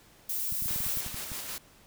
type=noise; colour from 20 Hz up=violet; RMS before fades=-32 dBFS; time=0.29-1.01 s; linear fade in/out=5 ms
type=clicks; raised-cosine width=5 ms; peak=-29 dBFS; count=11; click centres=0.523 / 0.623 / 0.659 / 0.71 / 0.761 / 0.805 / 0.865 / 0.972 / 1.064 / 1.144 / 1.318 s
type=noise with tremolo; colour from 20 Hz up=white; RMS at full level=-37 dBFS; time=0.68-1.58 s; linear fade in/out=0 ms; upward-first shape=square; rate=6.2 Hz; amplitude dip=30%
effects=pink hiss -58 dBFS RMS until 1.86 s